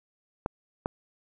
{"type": "clicks", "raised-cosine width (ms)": 1, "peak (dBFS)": -14, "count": 2, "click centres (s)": [0.461, 0.859], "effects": []}